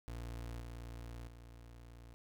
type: tone with level steps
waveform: 30% pulse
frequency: 58.27 Hz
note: A#1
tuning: in tune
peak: -40 / -43 / -50 dBFS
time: 0.08-2.14 s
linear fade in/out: 0 ms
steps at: 0.6 / 1.27 s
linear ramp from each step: 10 ms
effects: none